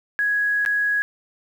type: tone with dropouts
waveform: sine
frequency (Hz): 1666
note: G#6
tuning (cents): +5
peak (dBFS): -18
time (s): 0.19-1.02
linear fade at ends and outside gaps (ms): 0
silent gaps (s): 0.651-0.661
effects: 8-bit